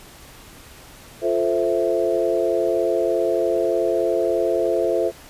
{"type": "chord", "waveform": "sine", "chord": "F major seventh", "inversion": "none", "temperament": "equal", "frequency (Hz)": [349.2, 440, 523.3, 659.3], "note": ["F4", "A4", "C5", "E5"], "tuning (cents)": [0, 0, 0, 0], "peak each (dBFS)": -23, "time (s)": [1.21, 5.12], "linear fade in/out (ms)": 50, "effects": ["pink hiss -44 dBFS RMS until 5.29 s", "resampled to 32000 Hz"]}